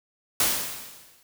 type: noise with exponential decay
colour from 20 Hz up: white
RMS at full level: -20 dBFS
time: 0.4-1.23 s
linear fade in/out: 2 ms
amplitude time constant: 180 ms
effects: none